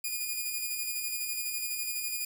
5% pulse tone with tremolo, 2444 Hz, D#7, 32 cents flat, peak -21 dBFS, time 0.04-2.25 s, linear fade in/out 5 ms, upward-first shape square, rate 12 Hz, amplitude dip 30%, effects 9-bit

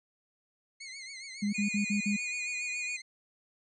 20% pulse tone with vibrato, 2137 Hz, C7, 36 cents sharp, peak -37 dBFS, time 0.8-3.02 s, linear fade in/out 10 ms, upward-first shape triangle, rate 7.2 Hz, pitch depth 100 cents each way
sine tone bursts, 205 Hz, G#3, 22 cents flat, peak -27 dBFS, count 5, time 1.42-2.166 s, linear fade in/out 10 ms, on 110 ms, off 49 ms
square tone, 2460 Hz, D#7, 20 cents flat, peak -34 dBFS, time 1.54-2.97 s, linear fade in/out 10 ms
effects resampled to 24000 Hz

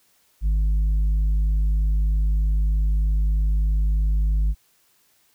sine tone with tanh clipping, 51.6 Hz, G#1, 10 cents flat, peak -18 dBFS, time 0.41-4.55 s, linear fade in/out 50 ms, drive 4 dB, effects white hiss -62 dBFS RMS until 5.34 s

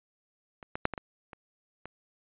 clicks, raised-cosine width 0.5 ms, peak -29 / -19 / -8 / -19 / -21 / -29 / -26 dBFS, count 7, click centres 0.628 / 0.755 / 0.854 / 0.937 / 0.978 / 1.332 / 1.856 s, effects resampled to 8000 Hz

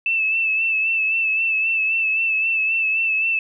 sine tone with vibrato, 2637 Hz, E7, in tune, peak -17 dBFS, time 0.06-3.39 s, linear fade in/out 2 ms, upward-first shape sine, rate 3.8 Hz, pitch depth 36 cents each way, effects none

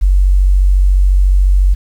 sine tone, 47.06 Hz, F#1, 30 cents sharp, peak -6 dBFS, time 0.01-1.75 s, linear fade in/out 20 ms, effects 7-bit

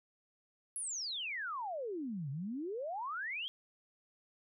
sine exponential two-way sweep, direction down then up, 11175 to 130.81 to 3307 Hz, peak -37 dBFS, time 0.76-3.48 s, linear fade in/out 0 ms, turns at 2.3 s, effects none

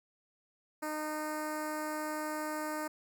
10% pulse tone with notch filter, 306.3 Hz, D#4, 27 cents flat, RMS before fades -37 dBFS, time 0.82-2.88 s, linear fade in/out 10 ms, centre 3500 Hz, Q 0.66, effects none

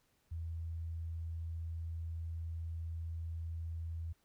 sine tone, 82.41 Hz, E2, in tune, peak -38 dBFS, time 0.31-4.13 s, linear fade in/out 10 ms, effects pink hiss -75 dBFS RMS until 4.24 s

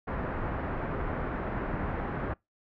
pink low-pass noise, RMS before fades -33 dBFS, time 0.07-2.34 s, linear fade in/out 10 ms, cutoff 1700 Hz, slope 24 dB/octave, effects noise-tail reverb RT60 0.2 s tail -25 dB re dry

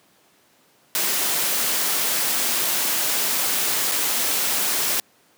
white noise with dropouts, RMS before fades -22 dBFS, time 0.95-5 s, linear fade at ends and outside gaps 0 ms, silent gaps 3.914-3.919 s, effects pink hiss -58 dBFS RMS until 5.37 s + high-pass 200 Hz 12 dB/octave

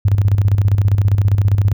sine tone with tremolo, 100 Hz, G2, 35 cents sharp, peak -8 dBFS, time 0.05-1.73 s, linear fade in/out 5 ms, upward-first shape square, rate 15 Hz, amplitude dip 60%, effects none

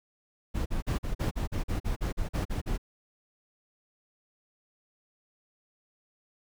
brown noise bursts, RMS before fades -29 dBFS, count 14, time 0.54-2.779 s, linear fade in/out 20 ms, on 120 ms, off 43 ms, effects none

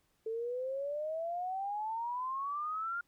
sine exponential sweep, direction up, 439.3 to 1419 Hz, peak -34 dBFS, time 0.26-3.01 s, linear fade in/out 5 ms, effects pink hiss -75 dBFS RMS until 3.07 s

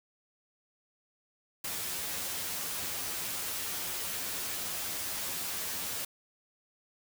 white noise with comb filter, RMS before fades -36 dBFS, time 1.64-6.05 s, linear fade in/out 5 ms, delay 11 ms, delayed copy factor +0.7, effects none

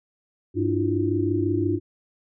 sine tone cluster, 100 / 295.5 / 330.2 / 356 Hz, G2 / D4 / E4 / F4, +35 / +11 / +3 / +33 cents, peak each -26 dBFS, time 0.54-1.8 s, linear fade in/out 50 ms, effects none

